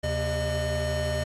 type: tone cluster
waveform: square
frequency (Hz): 78 / 133.8 / 608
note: D#2 / C3 / D#5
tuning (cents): +5 / +39 / -40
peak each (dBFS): -31 / -33 / -29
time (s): 0.03-1.24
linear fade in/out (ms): 10
effects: low-pass 9000 Hz 12 dB/octave + AAC 48 kbps